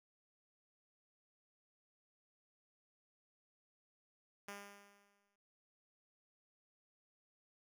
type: tone with exponential decay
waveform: 5% pulse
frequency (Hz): 201.9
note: G#3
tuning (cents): -49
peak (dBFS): -34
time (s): 4.48-5.36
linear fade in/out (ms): 5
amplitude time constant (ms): 190
effects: none